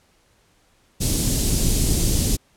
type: band-stop noise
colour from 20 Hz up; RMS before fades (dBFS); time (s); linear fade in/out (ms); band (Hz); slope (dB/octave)
pink; -19; 1-2.37; 20; 280 to 5900; 12
effects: pink hiss -60 dBFS RMS until 2.56 s + low-pass 11000 Hz 12 dB/octave